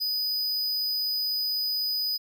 square tone, 4978 Hz, D#8, in tune, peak -26 dBFS, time 0-2.18 s, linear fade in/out 20 ms, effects none

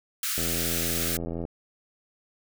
white high-pass noise, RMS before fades -29 dBFS, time 0.23-1.17 s, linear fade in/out 2 ms, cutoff 1200 Hz, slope 96 dB/octave
click train, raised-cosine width 2 ms, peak -20 dBFS, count 91, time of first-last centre 0.38-1.451 s, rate 84 Hz
effects none

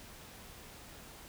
silence, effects pink hiss -52 dBFS RMS until 1.28 s

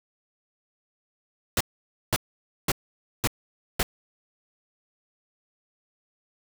pink noise bursts, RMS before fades -23 dBFS, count 5, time 1.57-3.83 s, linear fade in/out 2 ms, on 36 ms, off 520 ms, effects none

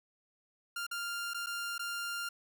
sawtooth tone with dropouts, 1396.9 Hz, F6, in tune, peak -32 dBFS, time 0.76-2.29 s, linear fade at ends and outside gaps 5 ms, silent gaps 0.867-0.912 / 1.336-1.344 / 1.462-1.468 / 1.781-1.793 s, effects none

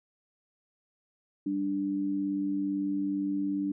sine tone pair together, 196 / 293.7 Hz, G3 / D4, 0 / 0 cents, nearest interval perfect fifth, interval 700 cents, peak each -35 / -28 dBFS, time 1.46-3.72 s, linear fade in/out 5 ms, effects none

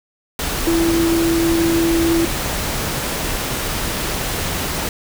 sine tone in noise, 332.8 Hz, E4, 17 cents sharp, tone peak -14 dBFS, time 0.67-2.25 s, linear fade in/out 2 ms, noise pink, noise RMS -22 dBFS, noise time 0.39-4.89 s, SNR +5 dB, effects none

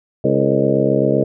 harmonic tone with a mistuned harmonic, 67.9 Hz, C#2, 35 cents flat, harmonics 2 / 3 / 4 / 5 / 6 / 7 / 8 / 9, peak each -21 / -21 / -21 / -21 / -21 / -21 / -21 / -21 dBFS, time 0.24-1.24 s, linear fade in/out 5 ms, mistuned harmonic 6, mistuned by +76 cents, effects none

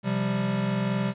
square chord, C suspended fourth, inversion none, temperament equal, 130.81 / 174.61 / 196 Hz, C3 / F3 / G3, 0 / 0 / 0 cents, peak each -30 / -33 / -27 dBFS, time 0.03-1.14 s, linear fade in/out 50 ms, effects resampled to 8000 Hz + 10-bit

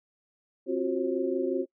sine tone cluster, 266.3 / 348.9 / 374.4 / 536 Hz, C4 / F4 / F#4 / C5, +31 / -2 / +20 / +42 cents, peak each -32 / -31 / -29 / -33 dBFS, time 0.66-1.66 s, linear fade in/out 50 ms, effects noise-tail reverb RT60 0.1 s tail -23 dB re dry

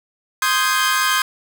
sawtooth chord, Ab major seventh, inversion first, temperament equal, 1046.5 / 1244.5 / 1568 / 1661.2 Hz, C6 / Eb6 / G6 / Ab6, 0 / 0 / 0 / 0 cents, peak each -17 / -18 / -17 / -20 dBFS, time 0.42-1.22 s, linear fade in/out 2 ms, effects none

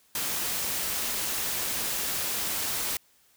white noise, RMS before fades -30 dBFS, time 0.15-2.97 s, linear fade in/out 2 ms, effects white hiss -63 dBFS RMS until 3.36 s

